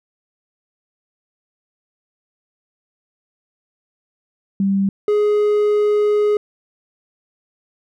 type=tone pair in turn; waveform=sine / triangle; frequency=196 / 417.7 Hz; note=G3 / G#4; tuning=0 / +10 cents; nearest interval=octave + minor second; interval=1310 cents; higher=second; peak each=-14 / -11 dBFS; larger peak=second; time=4.6-4.89 / 5.08-6.37 s; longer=second; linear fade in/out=2 ms; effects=none